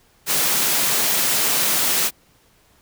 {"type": "high-pass noise", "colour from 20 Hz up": "white", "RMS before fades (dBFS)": -19, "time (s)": [0.26, 2.11], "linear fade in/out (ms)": 50, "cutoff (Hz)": 120, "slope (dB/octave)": 48, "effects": ["pink hiss -57 dBFS RMS until 2.81 s"]}